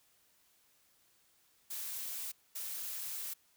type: noise bursts at uneven times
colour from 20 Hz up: blue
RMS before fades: -41 dBFS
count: 2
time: 1.7-2.32 / 2.55-3.34 s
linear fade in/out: 10 ms
effects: white hiss -70 dBFS RMS until 3.56 s